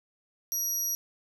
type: tone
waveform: 30% pulse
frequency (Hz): 5760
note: F#8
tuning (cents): -47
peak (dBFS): -24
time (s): 0.52-0.95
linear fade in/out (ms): 0
effects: none